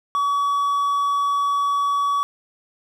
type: tone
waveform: triangle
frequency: 1135 Hz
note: C#6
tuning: 41 cents sharp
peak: -16 dBFS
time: 0.15-2.23 s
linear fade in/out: 0 ms
effects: none